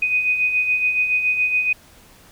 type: beating tone pair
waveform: sine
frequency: 2489 / 2496.1 Hz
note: D#7 / D#7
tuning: 0 / +5 cents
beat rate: 7.1 Hz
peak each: -26 / -17 dBFS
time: 0.02-1.73 s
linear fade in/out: 5 ms
effects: pink hiss -49 dBFS RMS until 2.31 s